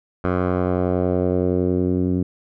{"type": "tone with low-pass filter sweep", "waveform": "10% pulse", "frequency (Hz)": 90.8, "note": "F#2", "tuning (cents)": -32, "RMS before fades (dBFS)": -20, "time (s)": [0.24, 2.23], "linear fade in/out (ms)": 5, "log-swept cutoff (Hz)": [1300, 260], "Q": 1.6, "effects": []}